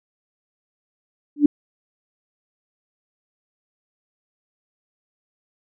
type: tone with exponential growth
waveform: sine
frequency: 292.4 Hz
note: D4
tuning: 7 cents flat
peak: -5 dBFS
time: 1.36-1.46 s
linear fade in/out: 5 ms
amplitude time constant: 21 ms
effects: none

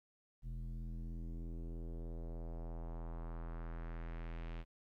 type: tone with low-pass filter sweep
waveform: square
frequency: 41.6 Hz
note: E1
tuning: 17 cents sharp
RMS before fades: -44 dBFS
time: 0.42-4.65 s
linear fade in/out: 50 ms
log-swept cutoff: 150 to 2900 Hz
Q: 1.6
effects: 13-bit

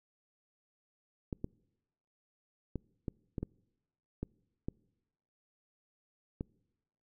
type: clicks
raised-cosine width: 3 ms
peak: -23 dBFS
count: 9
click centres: 1.328 / 1.444 / 2.757 / 3.082 / 3.382 / 3.43 / 4.23 / 4.685 / 6.409 s
effects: noise-tail reverb RT60 1.0 s tail -26 dB re dry

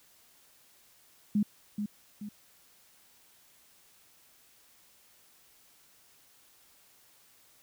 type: tone with echo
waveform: sine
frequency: 207.7 Hz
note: G#3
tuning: in tune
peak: -23 dBFS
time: 1.35-1.43 s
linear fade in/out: 5 ms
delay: 430 ms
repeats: 2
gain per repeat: -7 dB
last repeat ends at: 2.29 s
effects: white hiss -62 dBFS RMS until 7.62 s

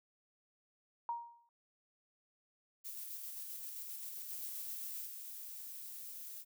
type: tone with exponential decay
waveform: sine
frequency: 940 Hz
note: A#5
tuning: 14 cents sharp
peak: -33 dBFS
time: 1.09-1.49 s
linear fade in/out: 1 ms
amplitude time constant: 85 ms
type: noise with tremolo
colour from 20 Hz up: violet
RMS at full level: -45 dBFS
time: 2.84-5.08 s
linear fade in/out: 20 ms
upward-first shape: square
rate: 7.6 Hz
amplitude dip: 25%
type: noise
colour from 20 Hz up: violet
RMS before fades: -48 dBFS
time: 4.27-6.45 s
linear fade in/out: 50 ms
effects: none

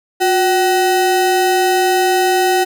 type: ring-modulated tone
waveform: square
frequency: 563 Hz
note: C#5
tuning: 27 cents sharp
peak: -9 dBFS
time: 0.2-2.65 s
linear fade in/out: 20 ms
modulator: 201 Hz
effects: none

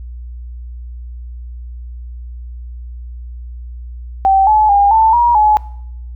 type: tone with pitch steps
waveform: sine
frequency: 775 / 857 / 807 / 886 / 953 / 850 Hz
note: G5 / A5 / G#5 / A5 / A#5 / G#5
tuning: -20 / -46 / -50 / +12 / +38 / +40 cents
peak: -7 dBFS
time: 4.25-5.57 s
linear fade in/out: 0 ms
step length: 220 ms
effects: noise-tail reverb RT60 0.7 s tail -20 dB re dry + added 60 Hz sine -26 dBFS peak until 6.15 s

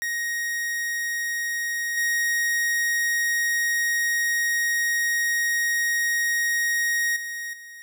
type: tone with level steps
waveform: 45% pulse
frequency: 1876 Hz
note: A#6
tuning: 11 cents sharp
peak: -25 / -21 / -30 / -40 dBFS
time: 0.02-7.82 s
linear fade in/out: 0 ms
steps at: 1.97 / 7.16 / 7.53 s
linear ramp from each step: 5 ms
effects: none

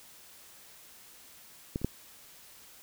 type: clicks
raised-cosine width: 3 ms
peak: -18 / -30 / -14 dBFS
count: 3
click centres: 1.759 / 1.816 / 1.846 s
effects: white hiss -54 dBFS RMS until 2.82 s

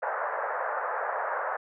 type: band-pass noise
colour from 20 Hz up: pink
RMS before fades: -31 dBFS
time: 0.02-1.57 s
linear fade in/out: 10 ms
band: 520 to 1700 Hz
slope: 48 dB/octave
effects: none

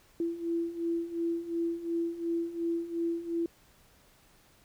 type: beating tone pair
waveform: sine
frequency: 334.6 / 337.4 Hz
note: E4 / E4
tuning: +26 / +40 cents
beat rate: 2.8 Hz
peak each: -35 / -31 dBFS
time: 0.2-3.46 s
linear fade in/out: 2 ms
effects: pink hiss -62 dBFS RMS until 4.64 s

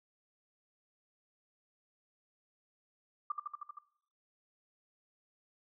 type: tone with echo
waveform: sine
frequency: 1188 Hz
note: D6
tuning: 20 cents sharp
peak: -31 dBFS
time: 3.3-3.32 s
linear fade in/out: 5 ms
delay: 78 ms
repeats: 6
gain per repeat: -2 dB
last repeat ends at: 3.788 s
effects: noise-tail reverb RT60 0.6 s tail -18 dB re dry

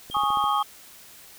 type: click train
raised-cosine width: 2 ms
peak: -27 dBFS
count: 6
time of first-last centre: 0.1-0.44 s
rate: 14.7 Hz
type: tone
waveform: triangle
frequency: 3205 Hz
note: G7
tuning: 38 cents sharp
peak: -33 dBFS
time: 0.11-0.63 s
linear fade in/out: 2 ms
type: chord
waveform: sine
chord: Ab suspended fourth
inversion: none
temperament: just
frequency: 830.6 / 1107.5 / 1245.9 Hz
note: Ab5 / Db6 / Eb6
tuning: 0 / -2 / +2 cents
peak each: -25 dBFS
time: 0.14-0.63 s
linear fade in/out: 10 ms
effects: white hiss -48 dBFS RMS until 1.38 s

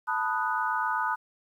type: chord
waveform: sine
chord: B dominant seventh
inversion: third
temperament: equal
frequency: 880 / 987.8 / 1244.5 / 1480 Hz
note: A5 / B5 / D#6 / F#6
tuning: 0 / 0 / 0 / 0 cents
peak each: -31 dBFS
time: 0.07-1.16 s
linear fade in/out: 20 ms
effects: 10-bit

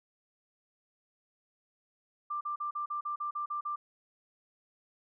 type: tone bursts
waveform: sine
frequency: 1184 Hz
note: D6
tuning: 14 cents sharp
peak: -32 dBFS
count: 10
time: 2.3-3.76 s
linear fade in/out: 10 ms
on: 110 ms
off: 40 ms
effects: none

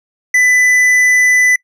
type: tone with tanh clipping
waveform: sine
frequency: 1996 Hz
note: B6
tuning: 18 cents sharp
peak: -9 dBFS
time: 0.34-1.56 s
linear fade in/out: 5 ms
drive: 10 dB
effects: noise-tail reverb RT60 0.1 s tail -24 dB re dry

